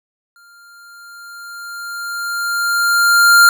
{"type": "tone with exponential growth", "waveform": "square", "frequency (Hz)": 1396.9, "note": "F6", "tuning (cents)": 0, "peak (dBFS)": -5, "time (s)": [0.36, 3.49], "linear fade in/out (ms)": 1, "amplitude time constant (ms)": 680, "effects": []}